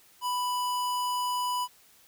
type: tone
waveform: square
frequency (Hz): 990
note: B5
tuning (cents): +4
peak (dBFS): -28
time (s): 0.21-1.68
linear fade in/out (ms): 50
effects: white hiss -59 dBFS RMS until 2.07 s